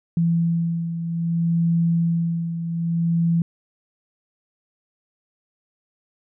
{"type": "beating tone pair", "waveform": "sine", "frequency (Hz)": [167.7, 168.32], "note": ["E3", "E3"], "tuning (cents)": [30, 36], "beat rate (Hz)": 0.62, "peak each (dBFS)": [-19, -26], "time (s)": [0.17, 3.42], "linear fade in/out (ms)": 2, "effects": []}